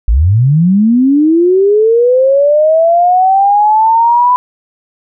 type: linear sweep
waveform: sine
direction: up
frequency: 48 to 1000 Hz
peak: -5 dBFS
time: 0.08-4.36 s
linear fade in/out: 0 ms
effects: none

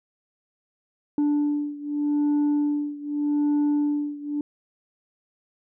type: beating tone pair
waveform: sine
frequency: 292.8 / 293.63 Hz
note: D4 / D4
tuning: -5 / 0 cents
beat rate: 0.83 Hz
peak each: -21 / -23 dBFS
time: 1.18-4.41 s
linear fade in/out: 2 ms
effects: tanh soft clip ceiling -18 dBFS

